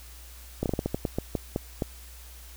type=slowing click train; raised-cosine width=2 ms; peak=-13 dBFS; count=12; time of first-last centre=0.63-1.822 s; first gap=28 ms; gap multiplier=1.25; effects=added 60 Hz sine -45 dBFS peak until 2.56 s + white hiss -50 dBFS RMS until 2.56 s